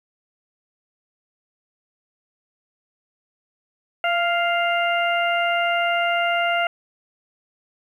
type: harmonic tone with a mistuned harmonic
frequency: 698.5 Hz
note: F5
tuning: in tune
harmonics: 1 / 2 / 3 / 4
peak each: -21 / -24 / -26 / -27 dBFS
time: 4.04-6.67 s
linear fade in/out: 2 ms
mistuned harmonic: 1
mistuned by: -29 cents
effects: 9-bit

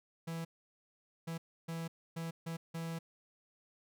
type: tone bursts at uneven times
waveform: 45% pulse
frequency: 165 Hz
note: E3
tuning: 2 cents sharp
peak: -38 dBFS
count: 6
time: 0.27-0.45 / 1.27-1.38 / 1.68-1.88 / 2.16-2.31 / 2.46-2.57 / 2.74-2.99 s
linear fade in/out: 10 ms
effects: none

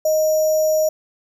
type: tone with sample-and-hold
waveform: sine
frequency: 622.3 Hz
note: D#5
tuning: in tune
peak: -14 dBFS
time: 0.05-0.89 s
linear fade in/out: 5 ms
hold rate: 6300 Hz
effects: none

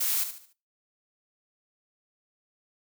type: noise with echo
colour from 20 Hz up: blue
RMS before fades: -27 dBFS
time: 0-0.24 s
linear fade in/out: 10 ms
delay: 73 ms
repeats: 4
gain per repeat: -9 dB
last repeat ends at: 0.532 s
effects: noise-tail reverb RT60 0.3 s tail -18 dB re dry

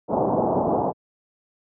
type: low-pass noise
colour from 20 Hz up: white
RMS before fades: -21 dBFS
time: 0.08-0.93 s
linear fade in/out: 50 ms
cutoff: 900 Hz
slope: 48 dB/octave
effects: high-pass 150 Hz 12 dB/octave

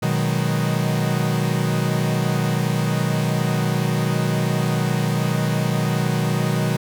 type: chord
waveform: 45% pulse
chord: G# minor seventh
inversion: first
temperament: equal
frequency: 123.47 / 155.56 / 185 / 207.7 Hz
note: B2 / D#3 / F#3 / G#3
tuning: 0 / 0 / 0 / 0 cents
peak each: -23 / -22 / -26 / -28 dBFS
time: 0.02-6.77 s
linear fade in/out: 10 ms
effects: none

